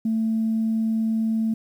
sine tone, 222.6 Hz, A3, 20 cents sharp, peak -19 dBFS, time 0.05-1.54 s, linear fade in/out 5 ms, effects tanh soft clip ceiling -15 dBFS + 9-bit

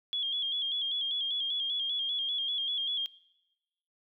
sine tone with vibrato, 3303 Hz, G#7, 10 cents flat, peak -29 dBFS, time 0.13-3.06 s, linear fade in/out 0 ms, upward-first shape square, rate 5.1 Hz, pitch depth 46 cents each way, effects noise-tail reverb RT60 1.0 s tail -21 dB re dry

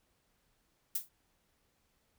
violet noise with exponential decay, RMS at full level -29 dBFS, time 0.95-1.09 s, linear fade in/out 5 ms, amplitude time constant 29 ms, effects pink hiss -75 dBFS RMS until 2.18 s

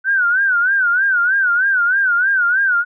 sine tone with vibrato, 1500 Hz, F#6, 23 cents sharp, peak -12 dBFS, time 0.04-2.85 s, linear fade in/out 50 ms, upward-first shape sine, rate 3.2 Hz, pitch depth 130 cents each way, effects none

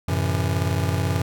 square chord, F# half-diminished seventh, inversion none, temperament just, 92.5 / 111 / 133.2 / 166.5 Hz, F#2 / A2 / C3 / E3, 0 / +16 / +31 / +18 cents, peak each -24 / -29 / -28 / -29 dBFS, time 0.08-1.22 s, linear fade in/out 5 ms, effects none

